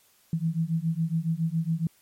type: beating tone pair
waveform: sine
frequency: 160 / 167.2 Hz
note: D#3 / E3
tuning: +49 / +25 cents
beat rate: 7.2 Hz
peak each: -27 dBFS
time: 0.33-1.87 s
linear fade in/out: 2 ms
effects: white hiss -62 dBFS RMS until 2.01 s + MP3 64 kbps